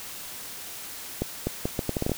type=accelerating click train; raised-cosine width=2 ms; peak=-12 dBFS; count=10; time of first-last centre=1.22-2.118 s; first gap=250 ms; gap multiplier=0.74; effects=white hiss -39 dBFS RMS until 2.17 s